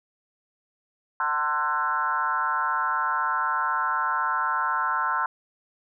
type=tone with frequency modulation; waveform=sine; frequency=1195 Hz; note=D6; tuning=30 cents sharp; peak=-22 dBFS; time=1.2-5.26 s; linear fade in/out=2 ms; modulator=148 Hz; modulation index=2.2; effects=none